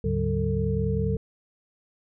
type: tone cluster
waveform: sine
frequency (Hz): 74.1 / 104.2 / 144 / 189 / 447.4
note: D2 / G#2 / D3 / F#3 / A4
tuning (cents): +16 / +6 / -34 / +37 / +29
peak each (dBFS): -29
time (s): 0.04-1.17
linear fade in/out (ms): 5
effects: none